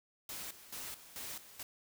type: noise with tremolo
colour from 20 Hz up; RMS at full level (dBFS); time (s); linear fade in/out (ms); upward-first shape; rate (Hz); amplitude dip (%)
white; -44; 0.29-1.63; 2; square; 2.3; 75
effects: none